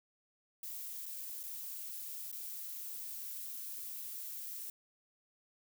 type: noise with dropouts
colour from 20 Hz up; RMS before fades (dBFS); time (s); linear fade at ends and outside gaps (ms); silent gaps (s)
violet; -44; 0.63-4.7; 2; 1.057-1.061 / 1.432-1.437 / 2.316-2.326
effects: none